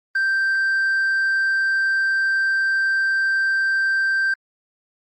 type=tone with hard clipping; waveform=triangle; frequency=1568 Hz; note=G6; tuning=in tune; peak=-16 dBFS; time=0.15-4.34 s; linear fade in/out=5 ms; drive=1 dB; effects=Opus 24 kbps